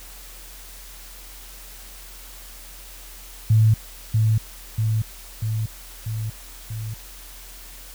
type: tone with echo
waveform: sine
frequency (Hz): 110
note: A2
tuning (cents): 0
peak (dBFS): -12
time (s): 3.5-3.74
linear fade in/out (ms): 5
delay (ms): 640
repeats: 5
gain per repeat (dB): -3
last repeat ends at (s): 6.94
effects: added 42 Hz sine -42 dBFS peak until 7.94 s + white hiss -43 dBFS RMS until 7.94 s